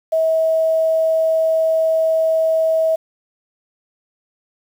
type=tone with quantisation; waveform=sine; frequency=644 Hz; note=E5; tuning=41 cents flat; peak=-13 dBFS; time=0.12-2.96 s; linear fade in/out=10 ms; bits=7; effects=none